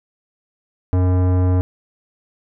sine tone with tanh clipping, 91.3 Hz, F#2, 23 cents flat, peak -15 dBFS, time 0.93-1.61 s, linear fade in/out 0 ms, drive 18 dB, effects none

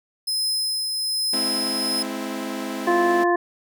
sawtooth tone with tremolo, 5100 Hz, D#8, 42 cents sharp, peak -18 dBFS, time 0.27-2.03 s, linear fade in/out 10 ms, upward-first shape triangle, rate 1.2 Hz, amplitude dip 35%
sawtooth chord, Ab augmented, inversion none, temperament equal with one note detuned, 211.4 / 261.6 / 329.6 Hz, Ab3 / C4 / E4, +31 / 0 / 0 cents, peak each -29 / -26 / -28 dBFS, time 1.33-3.24 s, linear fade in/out 5 ms
harmonic tone, 349.2 Hz, F4, in tune, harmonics 1 / 2 / 3 / 5, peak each -19 / -22 / -24 / -26 dBFS, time 2.87-3.36 s, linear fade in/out 5 ms
effects none

